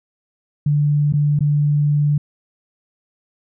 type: tone with dropouts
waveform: sine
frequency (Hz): 146.83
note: D3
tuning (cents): 0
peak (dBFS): -13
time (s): 0.66-2.18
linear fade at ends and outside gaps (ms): 5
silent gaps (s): 1.125-1.136 / 1.391-1.406
effects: none

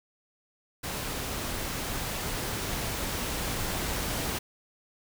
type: noise with level ramp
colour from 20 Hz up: pink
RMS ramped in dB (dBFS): -34 to -31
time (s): 0.83-4.39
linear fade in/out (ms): 10
effects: none

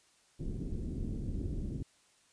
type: low-pass noise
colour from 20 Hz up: pink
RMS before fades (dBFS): -37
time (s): 0.39-1.83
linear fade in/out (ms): 10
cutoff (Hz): 320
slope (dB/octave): 24
effects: white hiss -67 dBFS RMS until 2.32 s + resampled to 22050 Hz

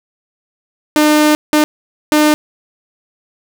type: tone bursts at uneven times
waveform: sawtooth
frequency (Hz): 302.3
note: D#4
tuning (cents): -50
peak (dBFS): -4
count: 3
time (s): 0.96-1.35 / 1.53-1.64 / 2.12-2.34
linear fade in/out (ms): 0
effects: none

